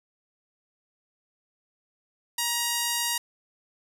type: tone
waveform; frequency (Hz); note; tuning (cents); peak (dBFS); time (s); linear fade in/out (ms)
5% pulse; 947; A#5; +27; -13; 2.38-3.18; 5
effects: none